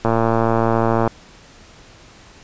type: click train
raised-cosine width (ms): 1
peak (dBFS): -3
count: 118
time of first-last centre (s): 0.05-1.076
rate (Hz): 114
effects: pink hiss -45 dBFS RMS until 2.43 s + resampled to 16000 Hz